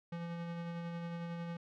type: tone with tremolo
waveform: square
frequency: 170 Hz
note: F3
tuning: 46 cents flat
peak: -39 dBFS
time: 0.12-1.57 s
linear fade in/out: 5 ms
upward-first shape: sine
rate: 11 Hz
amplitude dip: 25%
effects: low-pass 3000 Hz 12 dB/octave